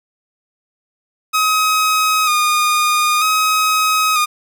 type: tone with vibrato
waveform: sawtooth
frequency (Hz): 1244.5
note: D#6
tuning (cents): 0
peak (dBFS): -9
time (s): 1.33-4.26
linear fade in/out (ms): 20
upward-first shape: square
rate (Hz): 0.53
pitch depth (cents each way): 32
effects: none